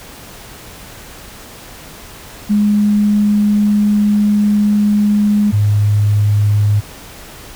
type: tone pair in turn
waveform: sine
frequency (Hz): 207.7 / 103.85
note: G#3 / G#2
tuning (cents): 0 / 0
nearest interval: octave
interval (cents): 1200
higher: first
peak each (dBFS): -9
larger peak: neither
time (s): 2.49-5.52 / 5.52-6.81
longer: first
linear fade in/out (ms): 20
effects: pink hiss -35 dBFS RMS until 7.55 s